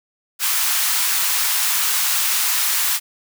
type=high-pass noise; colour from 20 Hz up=white; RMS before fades=-19 dBFS; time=0.39-3 s; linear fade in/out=50 ms; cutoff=900 Hz; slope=24 dB/octave; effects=none